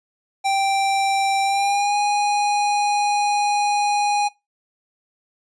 square tone with pitch glide, 784 to 823.5 Hz, G5 to G#5, 0 to -15 cents, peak -18 dBFS, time 0.44-4.29 s, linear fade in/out 20 ms, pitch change +85 cents, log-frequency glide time 1.43-1.96 s, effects noise-tail reverb RT60 0.2 s tail -21 dB re dry + resampled to 22050 Hz

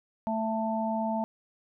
harmonic tone, 221.5 Hz, A3, 12 cents sharp, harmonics 1 / 3 / 4, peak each -30 / -32 / -32 dBFS, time 0.27-1.24 s, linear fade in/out 0 ms, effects none

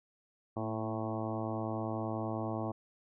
harmonic tone with a mistuned harmonic, 110 Hz, A2, in tune, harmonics 1 / 2 / 3 / 4 / 5 / 6 / 7 / 8 / 9 / 10, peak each -39 / -40 / -40 / -46 / -44 / -42 / -44 / -47 / -49 / -47 dBFS, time 0.56-2.72 s, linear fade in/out 10 ms, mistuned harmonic 2, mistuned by +35 cents, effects none

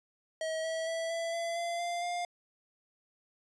square tone with pitch steps, 639 / 647.9 / 657 / 666.1 / 675.4 / 684.9 / 694.4 / 704.1 Hz, D#5 / E5 / E5 / E5 / E5 / F5 / F5 / F5, +46 / -30 / -6 / +18 / +42 / -34 / -10 / +14 cents, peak -33 dBFS, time 0.41-2.25 s, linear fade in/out 2 ms, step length 230 ms, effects resampled to 22050 Hz

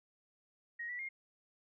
sine tone with pitch steps, 1881 / 1956 / 2127 Hz, A#6 / B6 / C7, +15 / -17 / +28 cents, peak -39 dBFS, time 0.79-1.09 s, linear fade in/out 10 ms, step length 100 ms, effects none

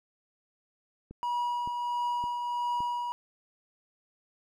click train, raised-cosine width 3 ms, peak -31 dBFS, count 4, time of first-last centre 1.11-2.805 s, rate 1.77 Hz
triangle tone with tremolo, 965 Hz, B5, 40 cents flat, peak -25 dBFS, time 1.23-3.12 s, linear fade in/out 0 ms, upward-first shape triangle, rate 1.5 Hz, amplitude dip 40%
effects none

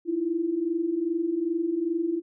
sine tone pair together, 315.8 / 338.3 Hz, D#4 / E4, +26 / +45 cents, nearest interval minor second, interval 119 cents, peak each -30 / -25 dBFS, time 0.05-2.22 s, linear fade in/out 50 ms, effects none

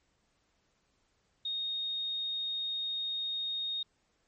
sine tone, 3714 Hz, A#7, 7 cents flat, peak -32 dBFS, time 1.45-3.83 s, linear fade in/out 5 ms, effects pink hiss -74 dBFS RMS until 4.27 s + MP3 32 kbps

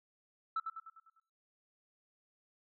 sine tone with echo, 1318.5 Hz, E6, in tune, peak -30 dBFS, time 0.56-0.6 s, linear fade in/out 5 ms, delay 100 ms, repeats 6, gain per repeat -6 dB, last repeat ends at 1.2 s, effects noise-tail reverb RT60 0.7 s tail -22 dB re dry + tanh soft clip ceiling -29 dBFS

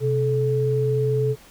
sine tone pair together, 128.7 / 432.9 Hz, C3 / A4, -28 / -28 cents, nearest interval octave + major sixth, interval 2100 cents, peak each -21 / -21 dBFS, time 0-1.36 s, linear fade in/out 50 ms, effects pink hiss -49 dBFS RMS until 1.5 s

